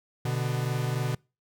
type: tone pair together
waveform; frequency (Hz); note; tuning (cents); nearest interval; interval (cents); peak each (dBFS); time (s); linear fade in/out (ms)
45% pulse; 124.4 / 147.94; B2 / D3; +13 / +13; minor third; 300; -28 / -31; 0.25-1.15; 5
effects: noise-tail reverb RT60 0.3 s tail -26 dB re dry